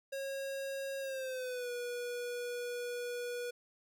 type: tone with pitch glide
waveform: square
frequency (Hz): 545 to 485.5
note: C#5 to B4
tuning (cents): -29 to -30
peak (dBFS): -38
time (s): 0.12-3.51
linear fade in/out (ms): 10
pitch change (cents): -201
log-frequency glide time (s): 1-1.71
effects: 13-bit